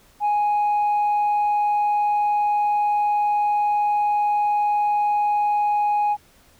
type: tone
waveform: sine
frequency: 830.6 Hz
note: G#5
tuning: in tune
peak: -15 dBFS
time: 0.2-6.17 s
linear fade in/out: 50 ms
effects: tanh soft clip ceiling -16 dBFS + pink hiss -55 dBFS RMS until 6.59 s